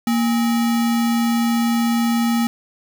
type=tone with sample-and-hold; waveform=sine; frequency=233.1 Hz; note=A#3; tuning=in tune; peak=-15 dBFS; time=0.07-2.47 s; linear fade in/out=2 ms; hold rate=1050 Hz; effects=none